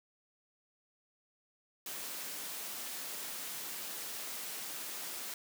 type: high-pass noise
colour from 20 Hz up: white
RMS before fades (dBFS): -42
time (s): 1.86-5.34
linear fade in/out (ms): 2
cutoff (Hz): 190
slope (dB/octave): 12
effects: none